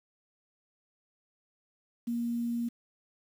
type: tone with quantisation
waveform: sine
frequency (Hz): 235.8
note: A#3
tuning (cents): +20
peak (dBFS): -29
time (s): 2.07-2.69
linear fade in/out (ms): 10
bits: 9
effects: none